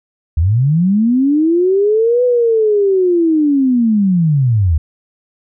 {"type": "linear two-way sweep", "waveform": "sine", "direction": "up then down", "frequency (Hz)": [72.7, 500, 72.7], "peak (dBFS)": -9, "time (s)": [0.37, 4.78], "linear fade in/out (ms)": 5, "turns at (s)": 2.24, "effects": []}